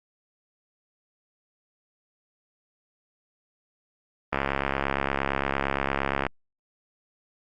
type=click train; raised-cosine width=0.5 ms; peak=-9 dBFS; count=134; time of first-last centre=4.33-6.266 s; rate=68.7 Hz; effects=Opus 24 kbps